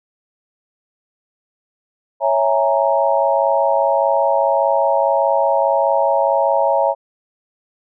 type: chord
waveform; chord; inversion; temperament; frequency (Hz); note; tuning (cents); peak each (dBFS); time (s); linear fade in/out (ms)
sine; A# half-diminished seventh; first; equal; 554.4 / 659.3 / 830.6 / 932.3; C#5 / E5 / G#5 / A#5; 0 / 0 / 0 / 0; -17 / -18 / -20 / -19; 2.2-6.95; 50
effects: none